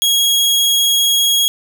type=tone; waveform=sawtooth; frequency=3305 Hz; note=G#7; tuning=9 cents flat; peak=-8 dBFS; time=0.02-1.48 s; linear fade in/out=0 ms; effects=none